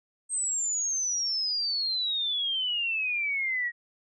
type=exponential sweep; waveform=sine; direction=down; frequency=8400 to 1887 Hz; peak=-26 dBFS; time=0.29-3.72 s; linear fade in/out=50 ms; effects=none